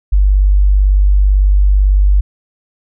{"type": "tone", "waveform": "sine", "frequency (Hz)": 49, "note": "G1", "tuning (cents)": 0, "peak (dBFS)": -6, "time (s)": [0.12, 2.21], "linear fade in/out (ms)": 10, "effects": []}